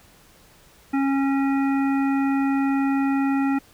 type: harmonic tone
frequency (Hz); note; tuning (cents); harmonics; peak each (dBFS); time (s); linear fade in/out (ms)
273.8; C#4; -21; 1 / 3 / 5 / 7 / 9; -19 / -29 / -33 / -36 / -38; 0.93-3.59; 10
effects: pink hiss -53 dBFS RMS until 3.73 s